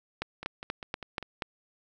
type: two click trains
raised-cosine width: 0.3 ms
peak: -23 / -15 dBFS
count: 5 / 6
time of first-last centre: 0.43-1.227 / 0.22-1.422 s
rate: 5.02 / 4.16 Hz
effects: none